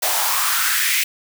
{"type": "noise with high-pass filter sweep", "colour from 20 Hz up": "white", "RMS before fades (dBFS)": -19, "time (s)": [0.02, 1.04], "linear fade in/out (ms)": 10, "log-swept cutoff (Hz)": [670, 2300], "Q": 3.7, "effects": []}